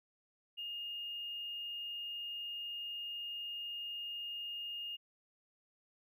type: tone with hard clipping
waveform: triangle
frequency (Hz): 2838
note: F7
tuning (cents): +27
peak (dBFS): -40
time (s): 0.57-4.97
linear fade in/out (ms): 20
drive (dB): 3
effects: none